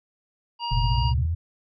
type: harmonic tone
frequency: 946 Hz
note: A#5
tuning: 25 cents sharp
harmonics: 1 / 3 / 5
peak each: -28 / -33 / -35 dBFS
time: 0.59-1.14 s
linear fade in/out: 50 ms
type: linear sweep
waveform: sine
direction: up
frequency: 36.71 to 86.4 Hz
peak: -22 dBFS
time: 0.71-1.35 s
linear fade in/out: 10 ms
type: chord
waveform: sine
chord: F suspended fourth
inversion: none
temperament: equal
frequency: 87.31 / 116.54 / 130.81 Hz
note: F2 / Bb2 / C3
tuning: 0 / 0 / 0 cents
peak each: -31 / -25 / -28 dBFS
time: 0.71-1.26 s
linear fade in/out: 10 ms
effects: none